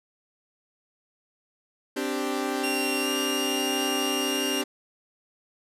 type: chord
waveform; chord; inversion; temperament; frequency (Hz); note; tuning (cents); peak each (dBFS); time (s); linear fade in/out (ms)
sawtooth; C suspended second; none; equal; 261.6 / 293.7 / 392; C4 / D4 / G4; 0 / 0 / 0; -27; 1.96-4.64; 10
type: tone with pitch glide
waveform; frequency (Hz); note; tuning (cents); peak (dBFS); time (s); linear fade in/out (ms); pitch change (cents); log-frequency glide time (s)
sawtooth; 2769 to 2817; F7 to F7; -15 to +14; -25; 2.63-4.62; 10; +29; 3.03-3.08
effects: resampled to 32000 Hz